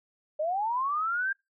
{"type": "linear sweep", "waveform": "sine", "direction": "up", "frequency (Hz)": [589, 1611], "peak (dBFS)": -26, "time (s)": [0.39, 1.33], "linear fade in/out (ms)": 10, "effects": ["noise-tail reverb RT60 0.2 s tail -24 dB re dry"]}